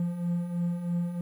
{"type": "beating tone pair", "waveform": "triangle", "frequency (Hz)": [171.1, 174.2], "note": ["F3", "F3"], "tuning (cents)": [-35, -4], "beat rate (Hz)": 3.1, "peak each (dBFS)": [-33, -26], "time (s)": [0, 1.21], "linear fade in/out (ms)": 2, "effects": ["10-bit"]}